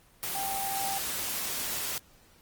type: tone in noise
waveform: sine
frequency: 784 Hz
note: G5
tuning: in tune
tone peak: -32 dBFS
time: 0.35-0.98 s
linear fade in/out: 0 ms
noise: white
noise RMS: -33 dBFS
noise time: 0.23-1.98 s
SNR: -2 dB
effects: pink hiss -60 dBFS RMS until 2.41 s + Opus 24 kbps